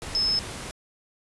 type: tone in noise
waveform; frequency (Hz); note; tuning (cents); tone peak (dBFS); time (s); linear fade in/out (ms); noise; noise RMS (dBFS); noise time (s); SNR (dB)
sine; 5200; E8; -24; -21; 0.15-0.39; 0; pink; -36; 0.02-0.71; +12
effects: resampled to 24000 Hz